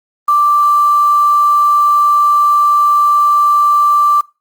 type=tone with quantisation; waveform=sine; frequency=1174.7 Hz; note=D6; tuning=in tune; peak=-7 dBFS; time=0.28-4.21 s; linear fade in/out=5 ms; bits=5; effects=noise-tail reverb RT60 0.3 s tail -24 dB re dry + Opus 24 kbps